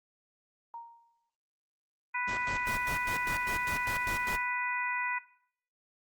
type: tone with exponential decay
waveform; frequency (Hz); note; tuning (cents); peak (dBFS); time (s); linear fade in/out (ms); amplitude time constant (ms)
sine; 932; A#5; -1; -38; 0.74-1.3; 1; 120
type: harmonic tone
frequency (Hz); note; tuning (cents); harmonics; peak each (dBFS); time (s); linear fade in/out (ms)
493.9; B4; 0; 2 / 3 / 4 / 5; -35 / -38 / -35 / -36; 2.14-5.19; 10
type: noise with tremolo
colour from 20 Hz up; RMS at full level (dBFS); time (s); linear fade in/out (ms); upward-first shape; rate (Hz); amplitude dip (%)
pink; -38; 2.27-4.37; 20; square; 5; 80
effects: noise-tail reverb RT60 0.6 s tail -18 dB re dry + Opus 24 kbps